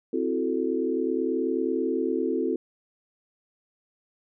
sine chord, F# half-diminished seventh, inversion second, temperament equal, 261.6 / 329.6 / 370 / 440 Hz, C4 / E4 / F#4 / A4, 0 / 0 / 0 / 0 cents, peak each -29 dBFS, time 0.13-2.56 s, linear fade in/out 5 ms, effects none

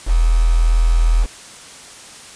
sine tone with quantisation, 41.2 Hz, E1, in tune, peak -10 dBFS, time 0.06-1.27 s, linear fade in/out 50 ms, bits 5, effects white hiss -38 dBFS RMS until 2.35 s + resampled to 22050 Hz

